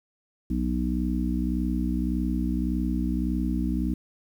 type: harmonic tone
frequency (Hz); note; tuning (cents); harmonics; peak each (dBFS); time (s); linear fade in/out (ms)
61.74; B1; 0; 1 / 3 / 4 / 5; -28 / -29 / -29 / -31; 0.5-3.94; 5
effects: 9-bit